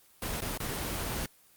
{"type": "noise with dropouts", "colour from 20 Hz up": "pink", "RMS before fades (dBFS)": -34, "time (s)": [0.22, 1.26], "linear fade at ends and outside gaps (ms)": 2, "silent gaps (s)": [[0.407, 0.419], [0.575, 0.602]], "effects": ["white hiss -61 dBFS RMS until 1.56 s", "Opus 24 kbps"]}